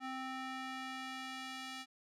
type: tone with band-pass filter sweep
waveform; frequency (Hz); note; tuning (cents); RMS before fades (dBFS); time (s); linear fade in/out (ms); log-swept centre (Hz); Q
square; 261.6; C4; 0; -44; 0-1.86; 50; 1300 to 3400; 0.79
effects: none